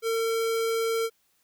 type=tone; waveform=square; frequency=453.7 Hz; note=A#4; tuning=47 cents flat; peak=-25 dBFS; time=0.02-1.1 s; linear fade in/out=50 ms; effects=white hiss -69 dBFS RMS until 1.43 s